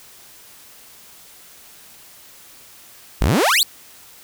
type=exponential sweep; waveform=sawtooth; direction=up; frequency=40 to 4689 Hz; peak=-10 dBFS; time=3.21-3.63 s; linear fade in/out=0 ms; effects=white hiss -45 dBFS RMS until 4.23 s